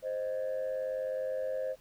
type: tone pair together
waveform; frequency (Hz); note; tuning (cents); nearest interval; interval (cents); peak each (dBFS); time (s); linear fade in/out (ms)
sine; 523.3 / 622.3; C5 / D#5; 0 / 0; minor third; 300; -31 / -35; 0.02-1.76; 50
effects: tanh soft clip ceiling -28 dBFS + pink hiss -63 dBFS RMS until 1.8 s